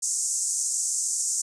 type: band-pass noise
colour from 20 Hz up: pink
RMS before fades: -27 dBFS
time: 0.02-1.42 s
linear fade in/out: 10 ms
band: 6300 to 8700 Hz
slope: 48 dB/octave
effects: none